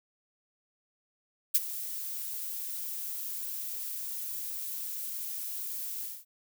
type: noise with ADSR envelope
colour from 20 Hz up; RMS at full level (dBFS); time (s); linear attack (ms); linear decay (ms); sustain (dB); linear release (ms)
violet; -21; 1.54-6.25; 13; 33; -16; 210
effects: none